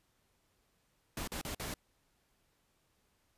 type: noise with dropouts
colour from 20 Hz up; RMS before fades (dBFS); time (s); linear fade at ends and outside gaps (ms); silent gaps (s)
pink; -40; 1.17-1.74; 2; 1.275-1.318 / 1.414-1.449 / 1.548-1.597
effects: pink hiss -75 dBFS RMS until 3.37 s + resampled to 32000 Hz